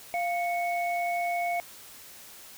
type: tone pair together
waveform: sine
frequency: 696 / 2214 Hz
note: F5 / C#7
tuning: -6 / -3 cents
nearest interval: octave + minor sixth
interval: 2003 cents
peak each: -27 / -33 dBFS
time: 0.14-1.6 s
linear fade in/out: 0 ms
effects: white hiss -48 dBFS RMS until 2.57 s